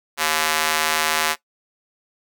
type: tone with high-pass filter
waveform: square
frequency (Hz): 78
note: D#2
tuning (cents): +5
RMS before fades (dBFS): -21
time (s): 0.17-1.36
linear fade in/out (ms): 50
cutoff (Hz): 1100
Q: 0.69
effects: noise-tail reverb RT60 0.1 s tail -17 dB re dry